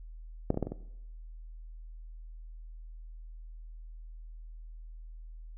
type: clicks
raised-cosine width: 2 ms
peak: -12 / -24 / -17 / -16 / -22 / -23 dBFS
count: 6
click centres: 0.504 / 0.544 / 0.574 / 0.627 / 0.67 / 0.72 s
effects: noise-tail reverb RT60 0.8 s tail -17 dB re dry + added 40 Hz sine -43 dBFS peak until 5.57 s